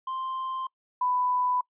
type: tone pair in turn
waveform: triangle / sine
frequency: 1046.5 / 995.3 Hz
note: C6 / B5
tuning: 0 / +13 cents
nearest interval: minor second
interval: 87 cents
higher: first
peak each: -28 / -23 dBFS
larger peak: second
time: 0.07-0.67 / 1.01-1.61 s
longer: neither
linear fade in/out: 5 ms
effects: noise-tail reverb RT60 0.1 s tail -24 dB re dry + resampled to 8000 Hz